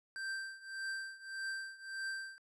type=tone with tremolo; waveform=square; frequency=1568 Hz; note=G6; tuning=in tune; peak=-37 dBFS; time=0.16-2.38 s; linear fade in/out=0 ms; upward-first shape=triangle; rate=1.7 Hz; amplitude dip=90%; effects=low-pass 8000 Hz 12 dB/octave